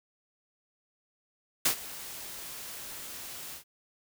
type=noise with ADSR envelope; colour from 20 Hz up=white; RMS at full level=-23 dBFS; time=1.65-3.64 s; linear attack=7 ms; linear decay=93 ms; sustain=-19 dB; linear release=100 ms; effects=none